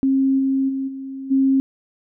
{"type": "tone with level steps", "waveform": "sine", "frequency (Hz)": 268.5, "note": "C4", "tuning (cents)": 45, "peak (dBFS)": [-14, -16, -21, -28, -13], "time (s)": [0.03, 1.6], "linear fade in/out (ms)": 0, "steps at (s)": [0.38, 0.68, 0.87, 1.3], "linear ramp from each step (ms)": 20, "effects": []}